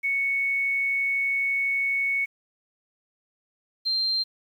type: tone pair in turn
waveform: sine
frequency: 2217 / 4161 Hz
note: C#7 / C8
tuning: 0 / -10 cents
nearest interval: major seventh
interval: 1090 cents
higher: second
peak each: -22 dBFS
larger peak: neither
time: 0.03-2.26 / 3.85-4.24 s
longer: first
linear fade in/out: 20 ms
effects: 9-bit